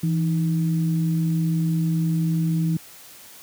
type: tone pair together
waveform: sine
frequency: 164.8 / 311.1 Hz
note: E3 / D#4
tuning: 0 / 0 cents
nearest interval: major seventh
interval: 1100 cents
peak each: -19 / -30 dBFS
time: 0.03-2.77 s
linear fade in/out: 5 ms
effects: white hiss -45 dBFS RMS until 3.42 s + high-pass 60 Hz 12 dB/octave